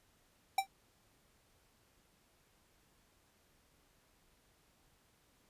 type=tone with exponential decay; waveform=square; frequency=779 Hz; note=G5; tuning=11 cents flat; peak=-26 dBFS; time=0.58-0.67 s; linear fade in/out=5 ms; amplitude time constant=18 ms; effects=pink hiss -71 dBFS RMS until 5.49 s + resampled to 32000 Hz